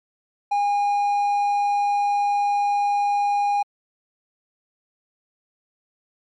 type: tone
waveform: triangle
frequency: 815 Hz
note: G#5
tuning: 33 cents flat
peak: -16 dBFS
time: 0.51-3.63 s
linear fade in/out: 10 ms
effects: MP3 48 kbps